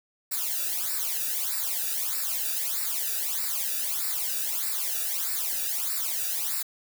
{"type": "noise with flanger", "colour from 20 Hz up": "blue", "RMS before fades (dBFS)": -29, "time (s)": [0.31, 6.63], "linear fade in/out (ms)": 10, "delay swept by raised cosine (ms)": [0.31, 0.96], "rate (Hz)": 1.6, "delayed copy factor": -1, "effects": []}